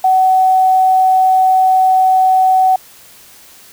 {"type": "tone with quantisation", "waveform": "sine", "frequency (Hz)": 752, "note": "F#5", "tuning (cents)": 28, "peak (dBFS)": -7, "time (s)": [0.04, 2.76], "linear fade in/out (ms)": 5, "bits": 6, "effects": ["white hiss -41 dBFS RMS until 3.72 s"]}